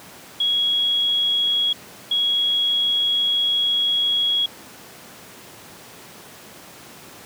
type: tone bursts at uneven times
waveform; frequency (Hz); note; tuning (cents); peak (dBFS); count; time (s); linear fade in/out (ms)
sine; 3322; G#7; 0; -17; 2; 0.4-1.73 / 2.11-4.46; 5
effects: pink hiss -42 dBFS RMS until 7.25 s + high-pass 150 Hz 12 dB/octave